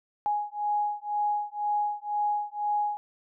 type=beating tone pair; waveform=sine; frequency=830.6 / 832.6 Hz; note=G#5 / G#5; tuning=0 / +4 cents; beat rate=2 Hz; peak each=-29 dBFS; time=0.26-2.97 s; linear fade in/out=0 ms; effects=none